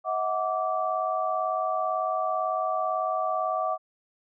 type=tone cluster; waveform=sine; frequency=639 / 737 / 1163 Hz; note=D#5 / F#5 / D6; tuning=+46 / -7 / -17 cents; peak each=-29 dBFS; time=0.04-3.78 s; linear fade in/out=50 ms; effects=none